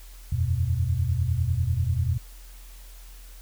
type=chord; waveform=sine; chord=E suspended second; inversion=none; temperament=equal; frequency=82.41 / 92.5 / 123.47 Hz; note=E2 / F#2 / B2; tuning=0 / 0 / 0 cents; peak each=-26 dBFS; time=0.32-2.18 s; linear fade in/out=5 ms; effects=added 42 Hz sine -42 dBFS peak until 3.41 s + white hiss -52 dBFS RMS until 3.41 s